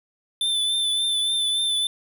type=tone with vibrato; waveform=square; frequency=3531 Hz; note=A7; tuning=5 cents sharp; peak=-21 dBFS; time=0.41-1.87 s; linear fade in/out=2 ms; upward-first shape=triangle; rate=3.5 Hz; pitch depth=33 cents each way; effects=9-bit